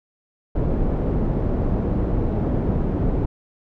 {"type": "low-pass noise", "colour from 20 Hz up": "pink", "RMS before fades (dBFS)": -21, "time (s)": [0.55, 3.26], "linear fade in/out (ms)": 10, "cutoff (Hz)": 440, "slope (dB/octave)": 12, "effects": []}